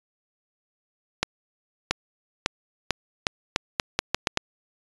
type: accelerating click train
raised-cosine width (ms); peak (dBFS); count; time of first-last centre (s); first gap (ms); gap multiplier
0.2; -3; 11; 1.23-4.374; 680; 0.81
effects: resampled to 22050 Hz